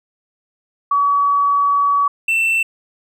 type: tone pair in turn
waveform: sine / triangle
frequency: 1136 / 2679 Hz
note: C#6 / E7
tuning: +42 / +27 cents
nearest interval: octave + minor third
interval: 1485 cents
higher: second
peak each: -12 dBFS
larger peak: neither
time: 0.91-2.08 / 2.28-2.63 s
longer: first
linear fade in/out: 5 ms
effects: none